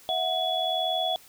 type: tone cluster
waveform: sine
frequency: 651 / 732 / 3391 Hz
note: E5 / F#5 / G#7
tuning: -22 / -19 / +35 cents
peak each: -30 / -28 / -28 dBFS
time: 0.09-1.16 s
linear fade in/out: 0 ms
effects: white hiss -53 dBFS RMS until 1.28 s